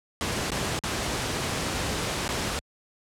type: noise with dropouts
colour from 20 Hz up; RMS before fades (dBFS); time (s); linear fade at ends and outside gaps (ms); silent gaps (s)
pink; -28; 0.21-2.59; 0; 0.504-0.518 / 0.79-0.837 / 2.279-2.29
effects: high-pass 60 Hz 12 dB/octave + low-pass 9000 Hz 12 dB/octave